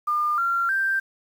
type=tone with pitch steps; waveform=sine; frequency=1205 / 1376.2 / 1571.7 Hz; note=D6 / F6 / G6; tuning=+44 / -26 / +4 cents; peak=-20 dBFS; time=0.07-1 s; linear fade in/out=10 ms; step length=310 ms; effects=8-bit